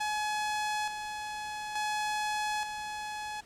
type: tone with tremolo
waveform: sawtooth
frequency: 847 Hz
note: G#5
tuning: 34 cents sharp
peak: -26 dBFS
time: 0-3.41 s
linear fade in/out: 10 ms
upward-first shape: square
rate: 0.57 Hz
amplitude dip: 50%
effects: pink hiss -57 dBFS RMS until 3.45 s + low-pass 9000 Hz 12 dB/octave